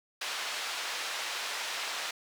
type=band-pass noise; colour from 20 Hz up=white; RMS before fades=-36 dBFS; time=0.21-2.11 s; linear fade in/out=5 ms; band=690 to 4200 Hz; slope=12 dB/octave; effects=none